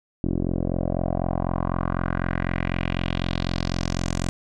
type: tone with low-pass filter sweep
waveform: 10% pulse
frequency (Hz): 43.99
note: F1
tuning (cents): +13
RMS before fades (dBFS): -25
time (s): 0.24-4.29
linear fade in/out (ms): 0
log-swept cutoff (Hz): 350 to 7900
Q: 2.6
effects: none